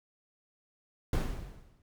brown noise with exponential decay, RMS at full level -26 dBFS, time 1.13-1.82 s, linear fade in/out 2 ms, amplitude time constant 150 ms, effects none

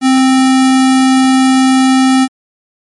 sine tone with sample-and-hold, 261.6 Hz, C4, in tune, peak -5 dBFS, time 0.01-2.28 s, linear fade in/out 50 ms, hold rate 1050 Hz, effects MP3 48 kbps

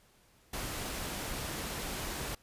pink noise, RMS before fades -38 dBFS, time 0.53-2.35 s, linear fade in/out 5 ms, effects pink hiss -65 dBFS RMS until 2.42 s + resampled to 32000 Hz

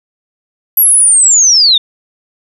sine linear sweep, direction down, 11780 to 3541 Hz, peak -4 dBFS, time 0.77-1.78 s, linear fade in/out 5 ms, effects none

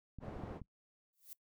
clicks, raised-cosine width 5 ms, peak -35 dBFS, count 6, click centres 0.187 / 0.284 / 0.365 / 0.437 / 0.51 / 0.617 s
white low-pass noise, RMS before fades -47 dBFS, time 0.2-0.61 s, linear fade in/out 50 ms, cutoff 530 Hz, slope 12 dB/octave
violet noise with exponential growth, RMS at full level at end -47 dBFS, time 1.13-1.33 s, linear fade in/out 1 ms, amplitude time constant 42 ms
effects noise-tail reverb RT60 0.1 s tail -21 dB re dry

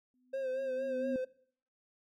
sine tone with exponential growth, 252 Hz, B3, 35 cents sharp, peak -32 dBFS, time 0.14-1.16 s, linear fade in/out 1 ms, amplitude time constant 220 ms
triangle tone with vibrato, 527 Hz, C5, 12 cents sharp, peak -31 dBFS, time 0.33-1.25 s, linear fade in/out 10 ms, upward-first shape sine, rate 4.3 Hz, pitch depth 48 cents each way
effects noise-tail reverb RT60 0.6 s tail -22 dB re dry

